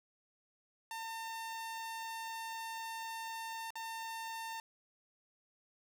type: tone with dropouts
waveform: sawtooth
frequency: 904 Hz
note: A5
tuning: 47 cents sharp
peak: -37 dBFS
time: 0.91-4.6 s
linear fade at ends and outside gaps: 1 ms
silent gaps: 3.705-3.755 s
effects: none